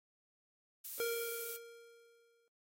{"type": "noise", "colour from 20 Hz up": "violet", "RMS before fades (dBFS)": -43, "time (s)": [0.84, 1.57], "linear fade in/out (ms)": 10}
{"type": "tone with exponential decay", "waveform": "square", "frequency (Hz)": 466.2, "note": "A#4", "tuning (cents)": 0, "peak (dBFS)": -34, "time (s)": [1, 2.48], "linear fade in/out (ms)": 1, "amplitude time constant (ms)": 320}
{"effects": ["noise-tail reverb RT60 0.2 s tail -25 dB re dry", "AAC 48 kbps"]}